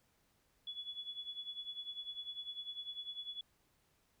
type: tone with tremolo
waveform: sine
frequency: 3404 Hz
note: G#7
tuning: 42 cents sharp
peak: -39 dBFS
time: 0.67-3.41 s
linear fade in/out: 2 ms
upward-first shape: triangle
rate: 10 Hz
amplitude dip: 85%
effects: pink hiss -75 dBFS RMS until 4.2 s